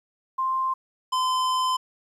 sine / square tone pair in turn, 1049 / 1025.6 Hz, C6 / C6, +4 / -35 cents, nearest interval unison, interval 39 cents, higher first, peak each -22 dBFS, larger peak neither, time 0.38-0.74 / 1.12-1.77 s, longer second, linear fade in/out 10 ms, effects low-pass 8000 Hz 12 dB/octave + 10-bit

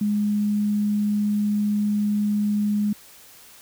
sine tone, 207.7 Hz, G#3, in tune, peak -19 dBFS, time 0.01-2.93 s, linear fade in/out 5 ms, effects white hiss -48 dBFS RMS until 3.61 s

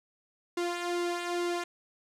sawtooth tone with flanger, 349.2 Hz, F4, in tune, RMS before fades -32 dBFS, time 0.57-1.64 s, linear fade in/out 5 ms, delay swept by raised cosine 1.6 to 2.7 ms, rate 2.3 Hz, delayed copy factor -0.6, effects low-pass 9000 Hz 12 dB/octave

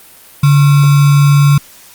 sine tone with sample-and-hold, 143.3 Hz, D3, 42 cents flat, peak -4 dBFS, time 0.43-1.58 s, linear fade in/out 5 ms, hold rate 1225 Hz, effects white hiss -39 dBFS RMS until 1.94 s + Opus 32 kbps

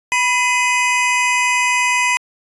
square tone cluster, 983 / 2034 / 2506 Hz, B5 / C7 / D#7, -8 / -50 / +12 cents, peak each -19 dBFS, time 0.12-2.17 s, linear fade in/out 0 ms, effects resampled to 24000 Hz

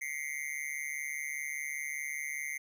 square tone with amplitude modulation, 2093 Hz, C7, in tune, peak -32 dBFS, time 0.01-2.58 s, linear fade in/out 10 ms, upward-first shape sine, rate 145 Hz, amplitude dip 100%, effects none

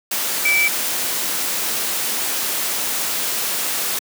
sine tone in noise, 2314 Hz, D7, 26 cents flat, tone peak -14 dBFS, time 0.45-0.68 s, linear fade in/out 5 ms, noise white, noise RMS -22 dBFS, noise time 0.11-3.99 s, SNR +5 dB, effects high-pass 200 Hz 12 dB/octave

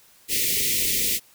white band-stop noise, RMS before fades -23 dBFS, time 0.28-1.2 s, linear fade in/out 50 ms, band 510 to 1900 Hz, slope 96 dB/octave, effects white hiss -55 dBFS RMS until 1.34 s

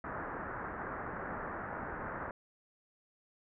white low-pass noise, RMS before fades -41 dBFS, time 0.04-2.31 s, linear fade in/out 2 ms, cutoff 1700 Hz, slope 48 dB/octave, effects none

